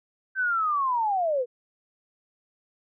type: linear sweep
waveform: sine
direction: down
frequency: 1560 to 467.4 Hz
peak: -22 dBFS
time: 0.35-1.46 s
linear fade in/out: 50 ms
effects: none